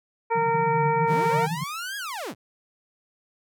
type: harmonic tone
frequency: 460.3 Hz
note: A#4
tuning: 22 cents flat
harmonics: 1 / 2 / 3 / 4 / 5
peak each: -25 / -22 / -34 / -37 / -34 dBFS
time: 0.3-1.47 s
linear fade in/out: 20 ms
type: band-pass noise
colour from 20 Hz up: white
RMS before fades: -30 dBFS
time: 0.35-1.64 s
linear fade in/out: 10 ms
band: 140 to 170 Hz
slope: 96 dB/octave
type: linear two-way sweep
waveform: sawtooth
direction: up then down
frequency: 73.42 to 1675 to 73.42 Hz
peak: -27 dBFS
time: 1.06-2.35 s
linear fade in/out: 50 ms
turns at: 1.97 s
effects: none